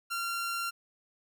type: tone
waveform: sawtooth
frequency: 1378 Hz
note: F6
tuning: 24 cents flat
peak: -28 dBFS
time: 0.1-0.71 s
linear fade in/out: 20 ms
effects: none